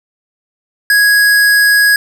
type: tone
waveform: square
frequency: 1661.2 Hz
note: G#6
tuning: in tune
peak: -7 dBFS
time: 0.9-1.96 s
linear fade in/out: 2 ms
effects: none